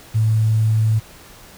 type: tone with quantisation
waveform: sine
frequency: 109.9 Hz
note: A2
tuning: 2 cents flat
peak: -13 dBFS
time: 0.14-1 s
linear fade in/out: 20 ms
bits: 7
effects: pink hiss -43 dBFS RMS until 1.57 s